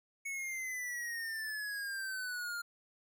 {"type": "exponential sweep", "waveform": "square", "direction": "down", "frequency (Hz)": [2217, 1396], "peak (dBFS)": -38, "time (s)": [0.25, 2.62], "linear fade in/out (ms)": 10, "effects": []}